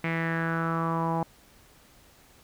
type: tone with low-pass filter sweep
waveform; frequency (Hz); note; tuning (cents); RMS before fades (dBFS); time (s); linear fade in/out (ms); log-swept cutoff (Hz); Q
sawtooth; 164.81; E3; 0; -28; 0.04-1.23; 2; 2200 to 870; 5.4
effects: pink hiss -57 dBFS RMS until 2.43 s